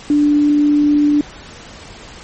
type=tone; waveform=sine; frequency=293.7 Hz; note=D4; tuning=in tune; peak=-9 dBFS; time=0.1-1.21 s; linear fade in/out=2 ms; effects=pink hiss -36 dBFS RMS until 2.23 s + MP3 32 kbps